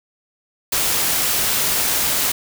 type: noise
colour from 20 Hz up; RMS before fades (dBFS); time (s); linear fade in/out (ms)
white; -19; 0.72-2.32; 5
effects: none